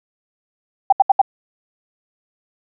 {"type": "tone bursts", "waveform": "sine", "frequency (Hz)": 784, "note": "G5", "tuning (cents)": 0, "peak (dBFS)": -6, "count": 4, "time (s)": [0.9, 1.216], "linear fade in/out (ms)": 5, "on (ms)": 25, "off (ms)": 72, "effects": []}